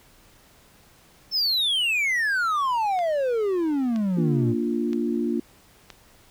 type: exponential sweep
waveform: triangle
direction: down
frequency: 5400 to 110 Hz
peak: -19 dBFS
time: 1.31-4.55 s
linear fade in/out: 50 ms
type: click train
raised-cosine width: 0.2 ms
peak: -22 dBFS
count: 4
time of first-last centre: 2.99-5.903 s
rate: 1.03 Hz
type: chord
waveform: sine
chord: Bb major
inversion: none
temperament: equal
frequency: 233.1 / 293.7 / 349.2 Hz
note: Bb3 / D4 / F4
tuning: 0 / 0 / 0 cents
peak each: -25 / -28 / -27 dBFS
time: 4.17-5.4 s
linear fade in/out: 5 ms
effects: pink hiss -55 dBFS RMS until 6.3 s